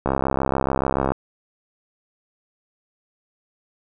click train, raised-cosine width 1 ms, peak -6 dBFS, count 72, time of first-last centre 0.06-1.12 s, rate 67 Hz, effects none

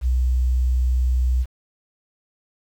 sine tone, 62.5 Hz, B1, 21 cents sharp, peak -16 dBFS, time 0.01-1.46 s, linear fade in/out 50 ms, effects 8-bit

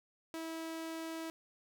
sawtooth tone, 325.1 Hz, E4, 24 cents flat, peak -36 dBFS, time 0.34-1.3 s, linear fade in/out 0 ms, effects none

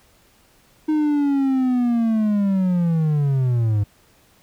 triangle linear sweep, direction down, 311.1 to 100 Hz, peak -14 dBFS, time 0.88-3.84 s, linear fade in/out 10 ms, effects pink hiss -56 dBFS RMS until 4.42 s

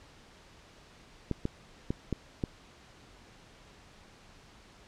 clicks, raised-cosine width 3 ms, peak -17 dBFS, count 5, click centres 1.313 / 1.454 / 1.905 / 2.127 / 2.438 s, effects pink hiss -56 dBFS RMS until 4.87 s + low-pass 6000 Hz 12 dB/octave

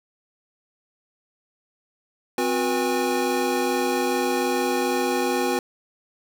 square tone cluster, 258.5 / 362.9 / 485.4 / 818 Hz, C4 / F#4 / B4 / G#5, -21 / -34 / -30 / -26 cents, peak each -28 / -26 / -28 / -28 dBFS, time 2.38-5.59 s, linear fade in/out 2 ms, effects none

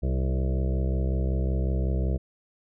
harmonic tone with a mistuned harmonic, 65.41 Hz, C2, in tune, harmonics 1 / 2 / 3 / 5 / 6 / 7 / 8 / 9 / 10, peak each -24 / -30 / -34 / -38 / -40 / -41 / -42 / -43 / -44 dBFS, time 0.02-2.18 s, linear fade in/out 20 ms, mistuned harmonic 6, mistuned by +21 cents, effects none

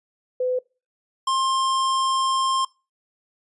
sine / square tone pair in turn, 505 / 1059.9 Hz, B4 / C6, +39 / +22 cents, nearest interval octave + minor second, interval 1283 cents, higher second, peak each -20 dBFS, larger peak neither, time 0.4-0.59 / 1.27-2.65 s, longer second, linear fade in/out 5 ms, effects noise-tail reverb RT60 0.3 s tail -24 dB re dry + resampled to 24000 Hz

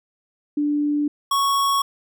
sine / square tone pair in turn, 293.7 / 1108.9 Hz, D4 / C#6, 0 / 0 cents, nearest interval octave + major seventh, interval 2300 cents, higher second, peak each -18 dBFS, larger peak neither, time 0.57-1.08 / 1.31-1.82 s, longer neither, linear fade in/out 5 ms, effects none

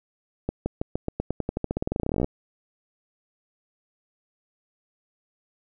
accelerating click train, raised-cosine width 2 ms, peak -12 dBFS, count 29, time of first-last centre 0.49-2.244 s, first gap 170 ms, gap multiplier 0.91, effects none

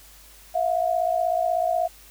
sine tone pair together, 659.3 / 715.6 Hz, E5 / F5, 0 / +42 cents, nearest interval minor second, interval 142 cents, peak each -23 dBFS, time 0.54-1.88 s, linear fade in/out 20 ms, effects added 50 Hz sine -52 dBFS peak until 2.1 s + white hiss -50 dBFS RMS until 2.1 s

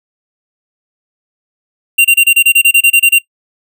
square tone bursts, 2769 Hz, F7, 15 cents flat, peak -4 dBFS, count 13, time 1.98-3.188 s, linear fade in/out 10 ms, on 68 ms, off 27 ms, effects noise-tail reverb RT60 0.1 s tail -21 dB re dry

